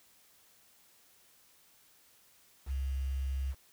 sine tone with quantisation, 67 Hz, C2, 42 cents sharp, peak -31 dBFS, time 2.66-3.55 s, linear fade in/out 50 ms, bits 9, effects white hiss -64 dBFS RMS until 3.72 s

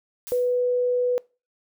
blue noise with exponential decay, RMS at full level -35 dBFS, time 0.27-0.61 s, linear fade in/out 0 ms, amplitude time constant 73 ms
sine tone, 493.9 Hz, B4, in tune, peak -19 dBFS, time 0.32-1.18 s, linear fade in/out 0 ms
effects noise-tail reverb RT60 0.3 s tail -24 dB re dry

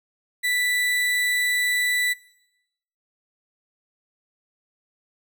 35% pulse tone, 1975.5 Hz, B6, in tune, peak -19 dBFS, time 0.43-2.14 s, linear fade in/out 20 ms, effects noise-tail reverb RT60 0.9 s tail -22 dB re dry

